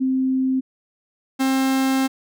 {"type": "tone pair in turn", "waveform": ["sine", "45% pulse"], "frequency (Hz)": [261.6, 265.7], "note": ["C4", "C4"], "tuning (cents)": [0, 27], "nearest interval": "unison", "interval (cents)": 27, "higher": "second", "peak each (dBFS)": -17, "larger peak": "neither", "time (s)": [[0, 0.61], [1.39, 2.08]], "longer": "second", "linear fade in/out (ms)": 20, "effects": []}